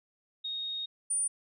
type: tone pair in turn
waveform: sine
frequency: 3729 / 9329 Hz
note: A#7 / D9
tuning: 0 / -13 cents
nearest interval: octave + major third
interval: 1587 cents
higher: second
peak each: -33 / -27 dBFS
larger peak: second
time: 0.44-0.86 / 1.1-1.28 s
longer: first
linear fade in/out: 10 ms
effects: none